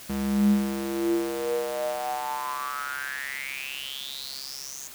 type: tone with high-pass filter sweep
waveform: square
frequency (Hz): 67.8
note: C#2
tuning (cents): -38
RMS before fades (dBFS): -29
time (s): 0.09-4.88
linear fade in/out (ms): 10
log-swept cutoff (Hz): 150 to 6800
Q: 9.1
effects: white hiss -44 dBFS RMS until 4.94 s